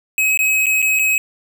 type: tone with dropouts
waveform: square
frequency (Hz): 2551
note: D#7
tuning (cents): +43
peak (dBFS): -14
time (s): 0.18-1.18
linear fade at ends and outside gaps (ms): 1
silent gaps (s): 0.374-0.39 / 0.659-0.666 / 0.819-0.825 / 0.99-0.994
effects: none

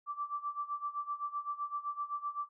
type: tone with tremolo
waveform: sine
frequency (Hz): 1167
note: D6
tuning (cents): -11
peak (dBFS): -32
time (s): 0.06-2.49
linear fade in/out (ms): 50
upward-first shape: sine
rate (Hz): 7.8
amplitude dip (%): 85
effects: none

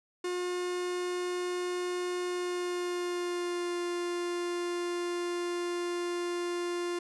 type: tone with pitch glide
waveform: 45% pulse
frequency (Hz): 358 to 350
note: F4 to F4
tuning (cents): +43 to +4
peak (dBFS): -31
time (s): 0.24-6.99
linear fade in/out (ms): 5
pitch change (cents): -39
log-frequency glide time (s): 2.24-3.79
effects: resampled to 24000 Hz

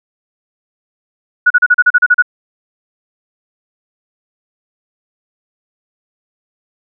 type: tone bursts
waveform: sine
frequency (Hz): 1464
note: F#6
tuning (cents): -19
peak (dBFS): -4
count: 10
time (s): 1.46-2.224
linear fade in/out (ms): 10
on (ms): 44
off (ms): 36
effects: none

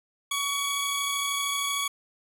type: tone pair together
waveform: 20% pulse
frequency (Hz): 1129 / 3354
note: C#6 / G#7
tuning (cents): +31 / +16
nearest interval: octave + perfect fifth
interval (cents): 1885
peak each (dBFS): -24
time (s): 0.31-1.88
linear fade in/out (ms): 5
effects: none

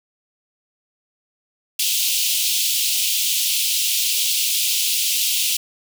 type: high-pass noise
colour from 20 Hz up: pink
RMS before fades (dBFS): -20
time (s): 1.79-5.57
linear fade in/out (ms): 5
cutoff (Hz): 2700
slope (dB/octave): 48
effects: none

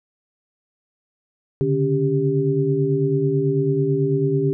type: tone cluster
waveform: sine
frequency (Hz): 137.6 / 146.7 / 280 / 395.3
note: C#3 / D3 / C#4 / G4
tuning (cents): -12 / -2 / +18 / +15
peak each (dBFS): -26 / -21 / -25 / -20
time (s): 1.61-4.53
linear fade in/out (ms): 0
effects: none

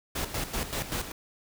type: noise with tremolo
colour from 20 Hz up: pink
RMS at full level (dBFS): -31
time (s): 0.15-1.12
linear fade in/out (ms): 10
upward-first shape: square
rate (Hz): 5.2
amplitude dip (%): 65
effects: none

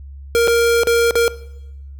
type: tone with dropouts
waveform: square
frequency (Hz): 467.5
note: A#4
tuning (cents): +5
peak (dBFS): -12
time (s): 0.35-1.28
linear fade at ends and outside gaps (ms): 0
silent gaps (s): 0.475-0.48 / 0.834-0.871 / 1.109-1.155
effects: noise-tail reverb RT60 0.9 s tail -19 dB re dry + added 69 Hz sine -32 dBFS peak until 1.99 s

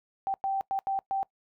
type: tone bursts at uneven times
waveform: sine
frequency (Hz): 779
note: G5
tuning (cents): -11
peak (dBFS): -26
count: 5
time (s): 0.27-0.34 / 0.44-0.61 / 0.71-0.79 / 0.87-0.99 / 1.11-1.23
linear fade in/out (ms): 0
effects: noise-tail reverb RT60 0.1 s tail -22 dB re dry

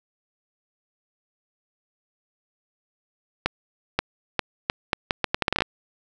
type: accelerating click train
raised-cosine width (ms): 0.3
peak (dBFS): -4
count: 15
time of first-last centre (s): 3.46-5.621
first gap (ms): 530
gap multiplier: 0.76
effects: none

